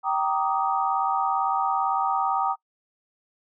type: chord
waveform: sine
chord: Eb major seventh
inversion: first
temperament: just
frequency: 777.8 / 933.4 / 1166.7 / 1244.5 Hz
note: G5 / Bb5 / D6 / Eb6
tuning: -14 / +2 / -12 / 0 cents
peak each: -25 / -27 / -31 / -27 dBFS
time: 0.03-2.56 s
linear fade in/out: 50 ms
effects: noise-tail reverb RT60 0.1 s tail -22 dB re dry